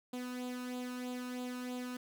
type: tone with flanger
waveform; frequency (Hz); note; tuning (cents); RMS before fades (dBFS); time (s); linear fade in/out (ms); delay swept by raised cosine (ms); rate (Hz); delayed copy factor
sawtooth; 249.3; B3; +16; -41; 0.13-1.97; 5; 0.26 to 0.77; 3.1; +0.6
effects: none